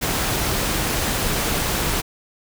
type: noise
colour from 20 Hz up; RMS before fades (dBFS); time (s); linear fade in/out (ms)
pink; -22; 0.01-2.02; 20
effects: none